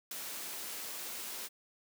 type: noise with ADSR envelope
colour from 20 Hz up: white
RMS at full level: -37 dBFS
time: 0.11-1.49 s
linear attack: 5 ms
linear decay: 5 ms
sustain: -5 dB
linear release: 33 ms
effects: high-pass 200 Hz 12 dB/octave